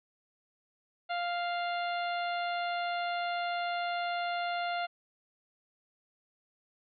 harmonic tone, 698.5 Hz, F5, in tune, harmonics 1 / 2 / 3 / 4 / 5 / 6, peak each -32 / -38 / -42 / -44 / -46 / -48 dBFS, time 1.09-4.87 s, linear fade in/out 20 ms, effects none

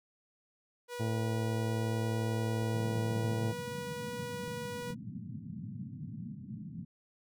sawtooth tone, 486 Hz, B4, 28 cents flat, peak -35 dBFS, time 0.88-4.95 s, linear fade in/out 50 ms
harmonic tone, 111.4 Hz, A2, 22 cents sharp, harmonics 1 / 2 / 3 / 4 / 5 / 6 / 7 / 8, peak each -32 / -38 / -41 / -43 / -49 / -47 / -49 / -55 dBFS, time 0.99-3.53 s, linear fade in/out 20 ms
clicks, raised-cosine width 3 ms, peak -36 / -36 / -39 / -34 dBFS, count 4, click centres 2.624 / 4.48 / 4.823 / 4.905 s
white band-pass noise, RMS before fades -43 dBFS, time 2.74-6.85 s, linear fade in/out 5 ms, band 100 to 230 Hz, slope 48 dB/octave
effects none

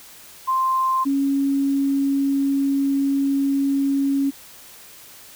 sine tone pair in turn, 1046.5 / 276.4 Hz, C6 / C#4, 0 / -5 cents, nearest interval octave + major seventh, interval 2305 cents, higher first, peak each -17 dBFS, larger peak neither, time 0.47-1.05 / 1.05-4.31 s, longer second, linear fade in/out 20 ms, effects white hiss -44 dBFS RMS until 5.35 s

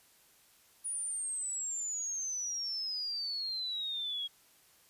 sine exponential sweep, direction down, 9740 to 3282 Hz, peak -34 dBFS, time 0.84-4.28 s, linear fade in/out 20 ms, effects white hiss -64 dBFS RMS until 4.89 s + resampled to 32000 Hz

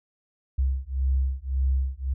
sine beating tone pair, 65.41 / 67.21 Hz, C2 / C2, 0 / +47 cents, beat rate 1.8 Hz, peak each -25 dBFS, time 0.58-2.14 s, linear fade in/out 10 ms, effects none

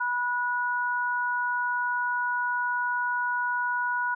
sine tone pair together, 979 / 1460 Hz, B5 / F#6, -15 / -24 cents, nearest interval perfect fifth, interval 691 cents, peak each -28 / -27 dBFS, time 0-4.15 s, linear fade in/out 10 ms, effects none

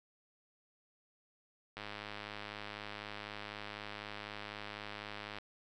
click train, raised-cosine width 0.3 ms, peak -27 dBFS, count 377, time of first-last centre 1.77-5.385 s, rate 104 Hz, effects none

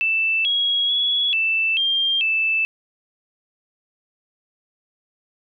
sine tone with pitch steps, 2651 / 3311 / 3369 / 2652 / 3194 / 2638 Hz, E7 / G#7 / G#7 / E7 / G7 / E7, +9 / -6 / +24 / +10 / +32 / +1 cents, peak -17 dBFS, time 0.01-2.65 s, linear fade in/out 0 ms, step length 440 ms, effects none

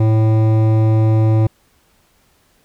sine tone with hard clipping, 110 Hz, A2, in tune, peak -12 dBFS, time 0-1.47 s, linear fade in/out 5 ms, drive 13 dB, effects pink hiss -57 dBFS RMS until 2.64 s

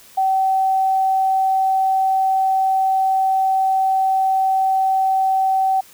sine tone, 766 Hz, G5, 40 cents flat, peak -14 dBFS, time 0.17-5.81 s, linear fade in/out 10 ms, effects white hiss -46 dBFS RMS until 5.93 s

